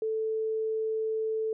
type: tone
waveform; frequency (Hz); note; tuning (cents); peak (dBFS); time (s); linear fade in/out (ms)
sine; 440; A4; 0; -27; 0.02-1.53; 2
effects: none